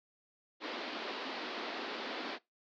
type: band-pass noise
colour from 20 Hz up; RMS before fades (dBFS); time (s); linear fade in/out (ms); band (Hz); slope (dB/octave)
pink; -41; 0.6-2.39; 50; 240 to 4700; 48
effects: noise-tail reverb RT60 0.2 s tail -22 dB re dry